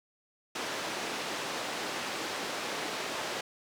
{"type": "band-pass noise", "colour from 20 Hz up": "pink", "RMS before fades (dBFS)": -36, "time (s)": [0.55, 3.41], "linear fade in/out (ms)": 5, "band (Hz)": [340, 5800], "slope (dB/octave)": 12, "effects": []}